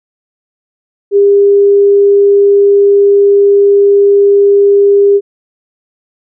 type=tone; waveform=sine; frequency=402.1 Hz; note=G4; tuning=44 cents sharp; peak=-3 dBFS; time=1.11-5.21 s; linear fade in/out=50 ms; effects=none